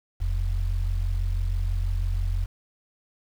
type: tone pair together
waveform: sine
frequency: 41.2 / 87.31 Hz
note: E1 / F2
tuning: 0 / 0 cents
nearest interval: octave + minor second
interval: 1300 cents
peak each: -23 / -27 dBFS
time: 0.2-2.46 s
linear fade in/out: 20 ms
effects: tanh soft clip ceiling -16 dBFS + 8-bit